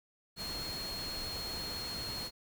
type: tone in noise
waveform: sine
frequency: 4277 Hz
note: C8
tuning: 37 cents sharp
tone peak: -39 dBFS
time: 0.36-2.31 s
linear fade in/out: 50 ms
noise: pink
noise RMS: -43 dBFS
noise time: 0.36-2.31 s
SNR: +1 dB
effects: none